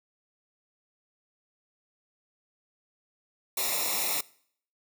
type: noise with comb filter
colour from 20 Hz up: white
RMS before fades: -29 dBFS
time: 3.57-4.21 s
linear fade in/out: 5 ms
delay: 0.64 ms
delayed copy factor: -0.95
effects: noise-tail reverb RT60 0.6 s tail -22 dB re dry